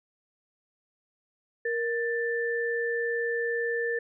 sine tone pair together, 468.9 / 1769 Hz, A#4 / A6, +10 / +9 cents, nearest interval octave + major seventh, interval 2299 cents, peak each -28 / -30 dBFS, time 1.65-3.99 s, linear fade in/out 5 ms, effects none

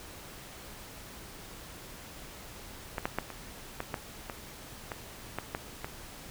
clicks, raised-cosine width 0.5 ms, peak -17 / -14 / -14 / -25 / -18 / -17 / -21 / -20 / -17 / -17 / -20 dBFS, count 11, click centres 2.982 / 3.055 / 3.186 / 3.303 / 3.804 / 3.942 / 4.298 / 4.918 / 5.386 / 5.549 / 5.845 s, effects pink hiss -47 dBFS RMS until 6.3 s

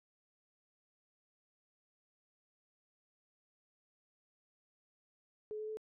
sine tone with pitch steps, 426.8 / 430.5 / 434.3 Hz, G#4 / A4 / A4, +47 / -38 / -23 cents, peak -39 dBFS, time 5.51-5.771 s, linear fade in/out 0 ms, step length 87 ms, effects none

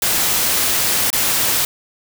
white noise with dropouts, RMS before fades -17 dBFS, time 0.02-1.65 s, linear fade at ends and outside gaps 2 ms, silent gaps 1.103-1.129 s, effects none

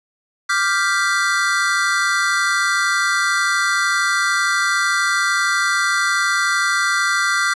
square chord, G dominant seventh, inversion second, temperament equal, 1174.7 / 1396.9 / 1568 / 1975.5 Hz, D6 / F6 / G6 / B6, 0 / 0 / 0 / 0 cents, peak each -23 / -21 / -22 / -23 dBFS, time 0.49-7.54 s, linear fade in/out 10 ms, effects resampled to 22050 Hz

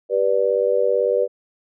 sine chord, G major, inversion none, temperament just, 392 / 490 / 588 Hz, G4 / B4 / D5, 0 / -14 / +2 cents, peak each -23 / -18 / -21 dBFS, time 0.09-1.28 s, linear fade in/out 50 ms, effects none

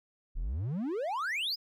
triangle exponential sweep, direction up, 32.18 to 5240 Hz, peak -29 dBFS, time 0.35-1.56 s, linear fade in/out 20 ms, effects none

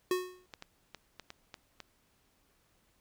square tone with exponential decay, 365.4 Hz, F#4, 22 cents flat, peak -26 dBFS, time 0.11-0.46 s, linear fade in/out 2 ms, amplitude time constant 74 ms
clicks, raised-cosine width 0.2 ms, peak -27 dBFS, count 7, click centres 0.538 / 0.624 / 0.947 / 1.197 / 1.304 / 1.542 / 1.803 s
effects pink hiss -71 dBFS RMS until 3 s

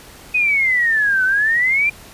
sine exponential two-way sweep, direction down then up, 2527 to 1498 to 2408 Hz, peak -13 dBFS, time 0.34-1.9 s, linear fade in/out 10 ms, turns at 1.24 s, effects pink hiss -41 dBFS RMS until 2.13 s + resampled to 32000 Hz

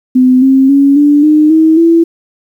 sine tone with pitch steps, 255 / 266.6 / 278.7 / 291.4 / 304.7 / 318.5 / 333 Hz, C4 / C4 / C#4 / D4 / D#4 / D#4 / E4, -44 / +33 / +9 / -13 / -36 / +41 / +18 cents, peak -3 dBFS, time 0.15-2.04 s, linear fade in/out 10 ms, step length 270 ms, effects 7-bit

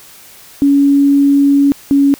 sine tone pair in turn, 281 / 279.6 Hz, C#4 / C#4, +24 / +15 cents, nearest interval unison, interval 9 cents, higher first, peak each -6 dBFS, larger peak neither, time 0.62-1.72 / 1.91-2.14 s, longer first, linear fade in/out 0 ms, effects white hiss -39 dBFS RMS until 2.19 s

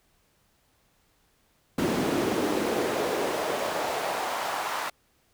brown noise with high-pass filter sweep, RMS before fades -28 dBFS, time 1.78-4.9 s, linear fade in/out 5 ms, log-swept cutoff 250 to 1000 Hz, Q 1.8, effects pink hiss -67 dBFS RMS until 5.33 s

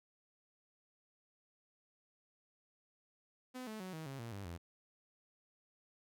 sawtooth tone with pitch steps, 254 / 217.3 / 185.94 / 159.09 / 136.12 / 116.46 / 99.64 / 85.25 Hz, B3 / A3 / F#3 / D#3 / C#3 / A#2 / G2 / F2, +49 / -21 / +9 / +39 / -31 / -1 / +29 / -41 cents, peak -40 dBFS, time 3.54-4.58 s, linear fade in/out 20 ms, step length 130 ms, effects none

